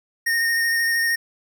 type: tone with vibrato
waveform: square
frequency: 1845 Hz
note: A#6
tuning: 18 cents flat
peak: -19 dBFS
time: 0.26-1.16 s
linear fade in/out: 10 ms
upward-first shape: square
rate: 13 Hz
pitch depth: 13 cents each way
effects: none